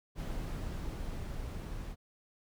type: noise with level ramp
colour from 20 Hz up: brown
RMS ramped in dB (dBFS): -37 to -41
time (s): 0.15-1.96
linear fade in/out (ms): 50
effects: none